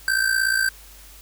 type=tone with amplitude modulation; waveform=square; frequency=1558 Hz; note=G6; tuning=11 cents flat; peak=-16 dBFS; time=0.08-0.69 s; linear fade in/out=0 ms; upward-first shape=sine; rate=57 Hz; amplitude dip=70%; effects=added 50 Hz sine -46 dBFS peak until 1.21 s + white hiss -47 dBFS RMS until 1.21 s